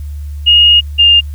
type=tone pair in turn; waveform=sine; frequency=2861 / 2813 Hz; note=F7 / F7; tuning=+41 / +12 cents; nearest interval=unison; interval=29 cents; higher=first; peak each=-3 dBFS; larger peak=neither; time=0.46-0.81 / 0.98-1.21 s; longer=first; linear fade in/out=20 ms; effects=added 73 Hz sine -20 dBFS peak until 1.34 s + white hiss -48 dBFS RMS until 1.34 s